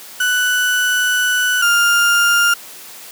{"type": "tone pair in turn", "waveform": "35% pulse", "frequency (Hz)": [1487, 1403.5], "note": ["F#6", "F6"], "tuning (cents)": [8, 8], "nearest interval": "minor second", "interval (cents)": 100, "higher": "first", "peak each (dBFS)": [-12, -9], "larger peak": "second", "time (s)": [[0.2, 1.62], [1.62, 2.54]], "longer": "first", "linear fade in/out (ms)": 5, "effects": ["white hiss -36 dBFS RMS until 3.11 s", "high-pass 200 Hz 12 dB/octave"]}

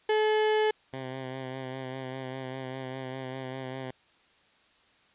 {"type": "tone", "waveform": "35% pulse", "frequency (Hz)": 430, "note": "A4", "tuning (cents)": -40, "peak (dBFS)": -21, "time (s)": [0.09, 0.71], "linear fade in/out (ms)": 5}
{"type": "tone with vibrato", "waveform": "10% pulse", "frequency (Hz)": 130.81, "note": "C3", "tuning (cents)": 0, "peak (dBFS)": -27, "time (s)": [0.93, 3.91], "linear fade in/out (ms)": 5, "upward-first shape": "sine", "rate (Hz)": 5, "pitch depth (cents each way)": 29}
{"effects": ["white hiss -63 dBFS RMS until 5.14 s", "resampled to 8000 Hz"]}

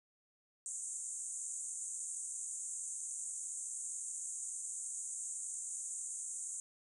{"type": "band-pass noise", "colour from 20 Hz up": "white", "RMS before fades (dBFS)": -43, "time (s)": [0.66, 6.6], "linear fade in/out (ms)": 0, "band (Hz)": [6600, 9200], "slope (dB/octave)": 96, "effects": []}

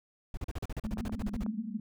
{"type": "noise bursts", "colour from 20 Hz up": "brown", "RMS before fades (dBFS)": -35, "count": 16, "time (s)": [0.34, 1.437], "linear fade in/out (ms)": 2, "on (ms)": 32, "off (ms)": 39}
{"type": "band-pass noise", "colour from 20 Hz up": "white", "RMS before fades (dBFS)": -37, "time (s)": [0.84, 1.8], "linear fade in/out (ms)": 5, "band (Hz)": [200, 230], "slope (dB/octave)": 96}
{"type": "click train", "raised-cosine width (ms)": 1, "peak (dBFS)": -28, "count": 6, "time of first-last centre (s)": [0.85, 1.463], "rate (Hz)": 8.15}
{"effects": []}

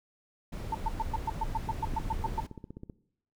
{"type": "noise", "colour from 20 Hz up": "brown", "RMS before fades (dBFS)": -36, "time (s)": [0.52, 2.47], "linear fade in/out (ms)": 10}
{"type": "tone bursts", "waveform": "sine", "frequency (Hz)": 893, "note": "A5", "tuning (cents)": 25, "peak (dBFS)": -27, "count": 13, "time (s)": [0.72, 2.404], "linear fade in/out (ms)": 5, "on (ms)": 28, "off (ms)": 110}
{"type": "click train", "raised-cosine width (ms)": 3, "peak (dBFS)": -29, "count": 20, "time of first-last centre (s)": [1.68, 2.898], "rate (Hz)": 15.6}
{"effects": ["noise-tail reverb RT60 0.7 s tail -20 dB re dry"]}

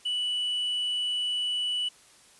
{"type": "tone with hard clipping", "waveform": "sine", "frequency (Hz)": 2960, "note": "F#7", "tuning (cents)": 0, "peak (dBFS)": -27, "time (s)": [0.05, 1.89], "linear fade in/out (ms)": 10, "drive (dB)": 2, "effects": ["white hiss -56 dBFS RMS until 2.39 s", "resampled to 24000 Hz"]}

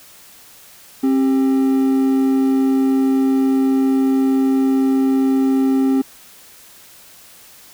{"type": "tone pair together", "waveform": "triangle", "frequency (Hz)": [267, 394.9], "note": ["C4", "G4"], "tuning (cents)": [35, 13], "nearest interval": "perfect fifth", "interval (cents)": 678, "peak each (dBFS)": [-11, -22], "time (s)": [1.03, 6.02], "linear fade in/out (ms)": 10, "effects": ["white hiss -44 dBFS RMS until 7.73 s"]}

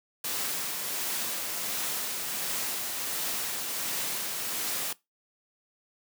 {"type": "noise with tremolo", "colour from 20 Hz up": "white", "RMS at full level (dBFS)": -31, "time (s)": [0.24, 4.93], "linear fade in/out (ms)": 5, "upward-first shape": "triangle", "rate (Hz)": 1.4, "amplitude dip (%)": 30, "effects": ["noise-tail reverb RT60 0.2 s tail -21 dB re dry", "high-pass 150 Hz 12 dB/octave"]}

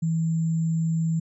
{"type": "tone with sample-and-hold", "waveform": "sine", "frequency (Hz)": 162.8, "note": "E3", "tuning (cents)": -21, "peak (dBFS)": -21, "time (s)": [0.02, 1.2], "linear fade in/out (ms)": 10, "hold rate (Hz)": 7350, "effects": ["resampled to 24000 Hz"]}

